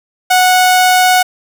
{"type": "tone", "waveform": "sawtooth", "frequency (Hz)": 736, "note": "F#5", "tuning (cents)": -9, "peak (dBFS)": -3, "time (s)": [0.3, 1.23], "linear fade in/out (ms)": 10, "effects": []}